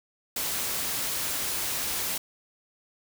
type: noise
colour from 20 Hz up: white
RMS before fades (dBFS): -30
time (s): 0.36-2.18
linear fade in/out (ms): 5
effects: none